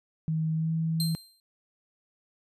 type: tone with pitch glide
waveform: sine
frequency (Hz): 158.9 to 161.96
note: D#3 to E3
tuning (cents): +37 to -30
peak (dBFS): -25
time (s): 0.28-1.15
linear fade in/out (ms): 0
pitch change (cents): +33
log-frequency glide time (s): 0.54-0.71
type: tone with exponential decay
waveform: sawtooth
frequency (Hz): 4155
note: C8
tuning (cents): -13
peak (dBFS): -24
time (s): 1-1.4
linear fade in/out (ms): 1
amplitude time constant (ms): 86
effects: resampled to 32000 Hz